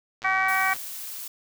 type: click train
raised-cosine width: 0.2 ms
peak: -23 dBFS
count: 63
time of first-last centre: 0.22-0.764 s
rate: 114 Hz
type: harmonic tone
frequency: 380.6 Hz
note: F#4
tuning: 49 cents sharp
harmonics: 2 / 3 / 4 / 5 / 6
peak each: -27 / -27 / -27 / -27 / -27 dBFS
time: 0.24-0.74 s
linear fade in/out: 10 ms
type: noise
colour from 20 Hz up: blue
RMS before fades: -36 dBFS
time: 0.48-1.28 s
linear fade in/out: 5 ms
effects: none